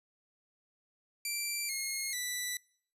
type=tone with pitch steps; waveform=10% pulse; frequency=2349 / 2154 / 1975.3 Hz; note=D7 / C7 / B6; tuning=0 / +50 / 0 cents; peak=-25 dBFS; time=1.25-2.57 s; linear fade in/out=2 ms; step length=440 ms; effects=noise-tail reverb RT60 0.6 s tail -26 dB re dry + resampled to 32000 Hz